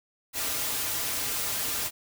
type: noise with comb filter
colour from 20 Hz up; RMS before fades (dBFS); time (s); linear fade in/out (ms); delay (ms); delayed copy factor
white; -30; 0.33-1.91; 50; 5.4; -0.65
effects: none